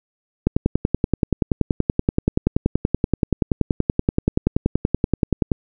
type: click train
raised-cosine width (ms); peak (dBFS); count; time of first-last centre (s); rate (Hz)
3; -3; 54; 0.47-5.518; 10.5
effects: none